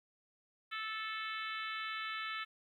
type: harmonic tone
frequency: 438.1 Hz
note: A4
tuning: 7 cents flat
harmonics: 3 / 4 / 5 / 6 / 7 / 8 / 9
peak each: -42 / -44 / -46 / -48 / -49 / -50 / -51 dBFS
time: 0.71-2.45 s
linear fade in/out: 20 ms
effects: 12-bit